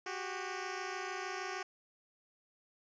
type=tone pair together; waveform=10% pulse; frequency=369.6 / 396.1 Hz; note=F#4 / G4; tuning=-2 / +18 cents; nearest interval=minor second; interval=120 cents; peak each=-32 / -34 dBFS; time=0.06-1.63 s; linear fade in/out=5 ms; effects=resampled to 16000 Hz